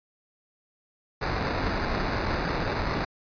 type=noise with sample-and-hold; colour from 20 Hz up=pink; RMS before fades=-28 dBFS; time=1.21-3.05 s; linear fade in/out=10 ms; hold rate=3150 Hz; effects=resampled to 11025 Hz